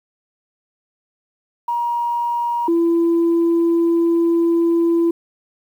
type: tone pair in turn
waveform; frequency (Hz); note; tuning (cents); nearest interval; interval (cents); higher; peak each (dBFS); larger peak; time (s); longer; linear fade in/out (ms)
sine; 949 / 336.6; A#5 / E4; +31 / +36; octave + tritone; 1795; first; -17 / -11; second; 1.68-2.68 / 2.68-5.11; second; 5
effects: tanh soft clip ceiling -11 dBFS + 8-bit